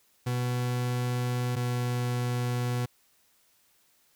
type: tone pair in turn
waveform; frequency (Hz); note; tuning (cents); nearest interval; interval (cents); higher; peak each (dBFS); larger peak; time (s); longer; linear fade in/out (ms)
40% pulse; 123.47 / 122.69; B2 / B2; 0 / -11; unison; 11; first; -26; neither; 0.26-1.56 / 1.56-2.86; neither; 10
effects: white hiss -66 dBFS RMS until 4.15 s